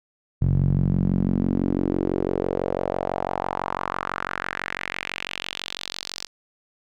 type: tone with band-pass filter sweep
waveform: sawtooth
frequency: 46 Hz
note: F#1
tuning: 9 cents flat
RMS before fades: -25 dBFS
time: 0.41-6.27 s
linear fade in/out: 10 ms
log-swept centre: 120 to 5100 Hz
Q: 2.7
effects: none